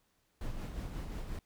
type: noise with tremolo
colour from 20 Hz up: brown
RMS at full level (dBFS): -38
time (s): 0.41-1.39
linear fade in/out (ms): 2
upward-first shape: sine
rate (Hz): 5.6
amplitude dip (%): 40
effects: pink hiss -75 dBFS RMS until 1.45 s